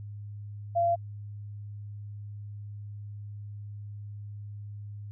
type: tone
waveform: sine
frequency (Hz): 685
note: F5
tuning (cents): -34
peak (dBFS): -22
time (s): 0.75-0.96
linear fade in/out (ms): 20
effects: added 103 Hz sine -38 dBFS peak until 5.11 s